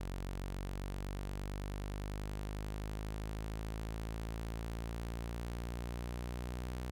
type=exponential sweep; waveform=sawtooth; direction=up; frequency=46.25 to 62 Hz; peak=-35 dBFS; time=0-6.91 s; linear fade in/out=10 ms; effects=none